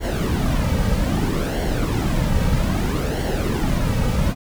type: noise with flanger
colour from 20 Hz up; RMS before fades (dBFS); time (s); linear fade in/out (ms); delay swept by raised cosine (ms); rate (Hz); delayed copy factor
brown; -20; 0-4.35; 50; 0.8 to 2.9; 0.62; -0.6
effects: none